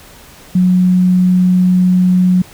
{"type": "tone", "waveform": "sine", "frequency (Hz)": 182.2, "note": "F#3", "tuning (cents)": -26, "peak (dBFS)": -7, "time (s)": [0.55, 2.42], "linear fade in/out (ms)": 5, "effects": ["pink hiss -39 dBFS RMS until 2.53 s"]}